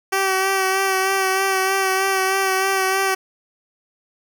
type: tone with vibrato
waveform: 10% pulse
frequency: 383.5 Hz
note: G4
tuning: 38 cents flat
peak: -9 dBFS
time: 0.12-3.15 s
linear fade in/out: 10 ms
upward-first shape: sine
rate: 3.2 Hz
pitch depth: 24 cents each way
effects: none